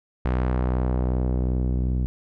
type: tone with low-pass filter sweep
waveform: sawtooth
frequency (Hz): 62.7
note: B1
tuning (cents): +27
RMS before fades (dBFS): -23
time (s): 0.25-2.06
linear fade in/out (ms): 0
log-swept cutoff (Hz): 1900 to 220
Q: 0.81
effects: none